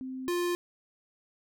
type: tone pair in turn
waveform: sine / square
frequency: 260 / 350.9 Hz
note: C4 / F4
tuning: -11 / +8 cents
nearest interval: perfect fourth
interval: 519 cents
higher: second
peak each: -35 / -28 dBFS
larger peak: second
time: 0.01-0.28 / 0.28-0.55 s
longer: neither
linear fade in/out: 0 ms
effects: none